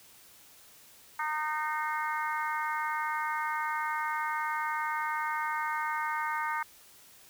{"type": "harmonic tone", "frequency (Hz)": 306.6, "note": "D#4", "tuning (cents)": -25, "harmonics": [3, 4, 5, 6, 7], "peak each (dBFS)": [-33, -35, -37, -39, -40], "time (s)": [1.19, 6.63], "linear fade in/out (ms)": 5, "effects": ["white hiss -56 dBFS RMS until 7.29 s"]}